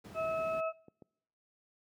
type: noise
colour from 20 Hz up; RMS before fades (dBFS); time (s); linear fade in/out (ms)
brown; -42; 0.04-0.61; 10
type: harmonic tone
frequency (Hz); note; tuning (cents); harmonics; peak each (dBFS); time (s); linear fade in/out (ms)
646; E5; -35; 1 / 2 / 4; -32 / -38 / -44; 0.14-0.73; 50
type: clicks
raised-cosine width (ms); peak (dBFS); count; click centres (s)
2; -38; 2; 0.883 / 1.022
effects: noise-tail reverb RT60 0.8 s tail -25 dB re dry + high-pass 150 Hz 12 dB/octave